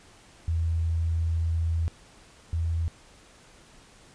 sine tone pair in turn, 82.41 / 82.72 Hz, E2 / E2, 0 / +7 cents, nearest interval unison, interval 7 cents, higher second, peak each -23 / -24 dBFS, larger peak first, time 0.48-1.88 / 2.53-2.88 s, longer first, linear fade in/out 0 ms, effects pink hiss -54 dBFS RMS until 4.14 s + resampled to 22050 Hz

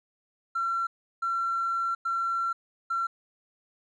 triangle tone bursts at uneven times, 1359 Hz, F6, 48 cents flat, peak -22 dBFS, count 4, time 0.55-0.87 / 1.22-1.95 / 2.05-2.53 / 2.9-3.07 s, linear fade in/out 10 ms, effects tanh soft clip ceiling -23 dBFS + resampled to 22050 Hz

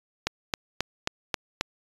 click train, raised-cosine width 0.2 ms, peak -7 dBFS, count 6, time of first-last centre 0.27-1.61 s, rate 3.73 Hz, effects resampled to 24000 Hz

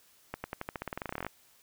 accelerating click train, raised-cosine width 0.5 ms, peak -20 dBFS, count 20, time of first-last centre 0.34-1.266 s, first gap 100 ms, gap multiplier 0.91, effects white hiss -63 dBFS RMS until 1.62 s

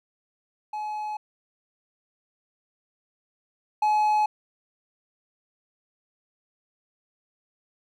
triangle tone pair in turn, 849 / 849 Hz, G#5 / G#5, +38 / +38 cents, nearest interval unison, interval 0 cents, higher neither, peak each -27 / -17 dBFS, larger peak second, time 0.73-1.17 / 3.82-4.26 s, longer neither, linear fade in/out 5 ms, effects none

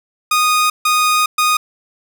sawtooth tone bursts at uneven times, 1238 Hz, D#6, 9 cents flat, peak -8 dBFS, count 3, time 0.31-0.7 / 0.85-1.26 / 1.38-1.57 s, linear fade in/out 5 ms, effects none

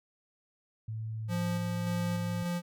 sine tone with vibrato, 110 Hz, A2, in tune, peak -34 dBFS, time 0.88-2.43 s, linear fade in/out 5 ms, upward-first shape sine, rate 1.3 Hz, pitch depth 11 cents each way
square tone with tremolo, 174.61 Hz, F3, in tune, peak -31 dBFS, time 1.28-2.62 s, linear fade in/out 50 ms, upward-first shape square, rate 1.7 Hz, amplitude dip 25%
effects none

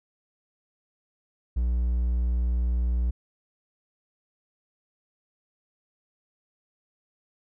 triangle tone, 60 Hz, B1, 49 cents flat, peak -20 dBFS, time 1.56-3.11 s, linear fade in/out 10 ms, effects none

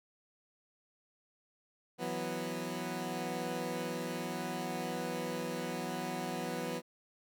15% pulse chord, E suspended second, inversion none, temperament equal, 164.81 / 185 / 246.9 Hz, E3 / F#3 / B3, 0 / 0 / 0 cents, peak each -35 / -34 / -33 dBFS, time 1.98-6.82 s, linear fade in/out 50 ms, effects none

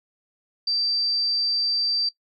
sine tone, 4676 Hz, D8, 8 cents flat, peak -21 dBFS, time 0.67-2.09 s, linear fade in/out 5 ms, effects noise-tail reverb RT60 0.1 s tail -19 dB re dry

